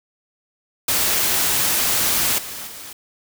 white noise with level steps, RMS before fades -19 / -32 / -36 dBFS, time 0.88-2.93 s, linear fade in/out 5 ms, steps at 2.38 / 2.67 s, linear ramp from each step 5 ms, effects none

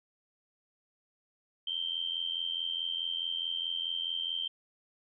sine tone with amplitude modulation, 3134 Hz, G7, 1 cent flat, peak -28 dBFS, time 1.67-4.48 s, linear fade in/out 5 ms, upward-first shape sine, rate 84.7 Hz, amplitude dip 80%, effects none

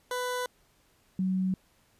20% pulse / sine tone pair in turn, 497.5 / 187.32 Hz, B4 / F#3, +13 / +22 cents, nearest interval octave + perfect fourth, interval 1691 cents, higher first, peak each -25 dBFS, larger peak neither, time 0.11-0.46 / 1.19-1.54 s, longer neither, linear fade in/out 2 ms, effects pink hiss -66 dBFS RMS until 1.99 s + resampled to 32000 Hz

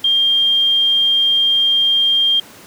sine tone, 3200 Hz, G7, 35 cents sharp, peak -11 dBFS, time 0.04-2.4 s, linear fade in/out 5 ms, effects pink hiss -40 dBFS RMS until 2.66 s + high-pass 150 Hz 12 dB/octave

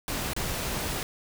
pink noise with dropouts, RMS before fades -31 dBFS, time 0.08-1.03 s, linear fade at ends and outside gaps 1 ms, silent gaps 0.334-0.364 s, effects none

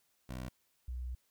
15% pulse / sine tone pair in turn, 63.2 / 61.97 Hz, B1 / B1, +41 / +7 cents, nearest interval unison, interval 34 cents, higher first, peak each -34 / -37 dBFS, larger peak first, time 0.29-0.49 / 0.88-1.15 s, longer second, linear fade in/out 5 ms, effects white hiss -75 dBFS RMS until 1.3 s

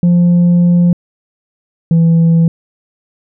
sine tone pair in turn, 174.61 / 165.78 Hz, F3 / E3, 0 / +10 cents, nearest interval minor second, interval 90 cents, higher first, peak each -3 dBFS, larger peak neither, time 0.03-0.93 / 1.91-2.48 s, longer first, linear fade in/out 2 ms, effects tanh soft clip ceiling -5 dBFS

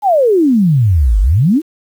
sine exponential two-way sweep, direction down then up, 868 to 46.25 to 351.4 Hz, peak -7 dBFS, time 0.02-1.62 s, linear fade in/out 50 ms, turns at 1.2 s, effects 7-bit

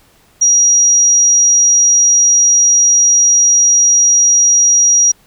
sine tone, 5740 Hz, F8, 47 cents sharp, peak -6 dBFS, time 0.41-5.12 s, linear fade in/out 10 ms, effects pink hiss -50 dBFS RMS until 5.26 s

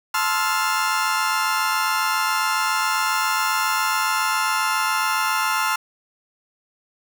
35% pulse chord, F major seventh, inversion first, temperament just, 873.1 / 1047.7 / 1309.6 / 1396.9 Hz, A5 / C6 / E6 / F6, -14 / +2 / -12 / 0 cents, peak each -24 / -23 / -25 / -22 dBFS, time 0.14-5.76 s, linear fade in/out 5 ms, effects none

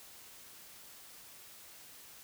silence, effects white hiss -54 dBFS RMS until 2.23 s

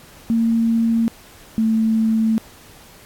sine tone pair in turn, 228.6 / 222.2 Hz, A#3 / A3, -34 / +17 cents, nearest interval unison, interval 49 cents, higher first, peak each -14 dBFS, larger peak neither, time 0.3-1.08 / 1.58-2.38 s, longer second, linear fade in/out 0 ms, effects pink hiss -45 dBFS RMS until 3.05 s + AAC 64 kbps

